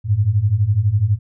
sine beating tone pair, 96.5 / 108.5 Hz, G2 / A2, -27 / -24 cents, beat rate 12 Hz, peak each -18 / -15 dBFS, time 0.04-1.19 s, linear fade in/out 50 ms, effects none

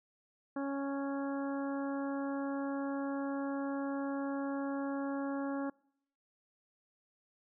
harmonic tone, 277.2 Hz, C#4, in tune, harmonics 1 / 2 / 3 / 4 / 5 / 6, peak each -35 / -41 / -45 / -47 / -49 / -51 dBFS, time 0.56-5.7 s, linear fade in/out 5 ms, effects noise-tail reverb RT60 0.7 s tail -26 dB re dry

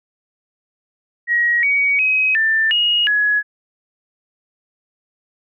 sine tone with pitch steps, 1898 / 2254 / 2535 / 1780 / 2877 / 1683 Hz, A#6 / C#7 / D#7 / A6 / F#7 / G#6, +31 / +28 / +32 / +20 / -49 / +23 cents, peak -13 dBFS, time 1.27-3.43 s, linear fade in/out 50 ms, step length 360 ms, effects none

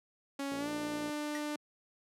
sawtooth tone with pitch glide, 277.8 to 297.7 Hz, C#4 to D4, +4 to +24 cents, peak -31 dBFS, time 0.39-1.56 s, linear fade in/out 5 ms, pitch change +120 cents, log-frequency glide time 0.57-0.69 s
click train, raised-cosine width 2 ms, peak -31 dBFS, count 34, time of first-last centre 0.52-1.094 s, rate 57.5 Hz
square tone with exponential decay, 1902 Hz, A#6, 34 cents sharp, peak -37 dBFS, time 1.35-1.44 s, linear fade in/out 0 ms, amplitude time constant 18 ms
effects high-pass 150 Hz 12 dB/octave + low-pass 12000 Hz 12 dB/octave

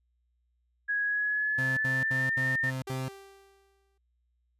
sine tone with pitch glide, 1662 to 1812.4 Hz, G#6 to A#6, +1 to -49 cents, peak -26 dBFS, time 0.88-2.71 s, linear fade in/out 20 ms, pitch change +150 cents, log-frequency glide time 1.04-2.39 s
35% pulse tone bursts, 130.81 Hz, C3, in tune, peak -30 dBFS, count 6, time 1.58-3.085 s, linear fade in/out 5 ms, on 190 ms, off 73 ms
sawtooth tone with exponential decay, 392 Hz, G4, in tune, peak -32 dBFS, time 2.87-3.98 s, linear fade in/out 5 ms, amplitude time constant 240 ms
effects added 60 Hz sine -70 dBFS peak until 4.59 s + resampled to 32000 Hz

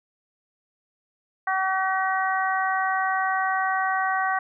harmonic tone, 380 Hz, F#4, 46 cents sharp, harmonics 2 / 3 / 4 / 5, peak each -25 / -27 / -28 / -29 dBFS, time 1.47-4.39 s, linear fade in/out 5 ms, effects none

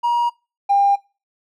triangle tone pair in turn, 952 / 800.5 Hz, A#5 / G5, +36 / +36 cents, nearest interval minor third, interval 300 cents, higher first, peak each -12 / -8 dBFS, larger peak second, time 0.03-0.3 / 0.69-0.96 s, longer neither, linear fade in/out 20 ms, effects noise-tail reverb RT60 0.3 s tail -25 dB re dry + tanh soft clip ceiling -10 dBFS

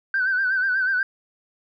sine tone with vibrato, 1534 Hz, G6, 38 cents flat, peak -18 dBFS, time 0.14-1.03 s, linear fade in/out 2 ms, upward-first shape sine, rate 8.2 Hz, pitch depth 67 cents each way, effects tanh soft clip ceiling -14 dBFS

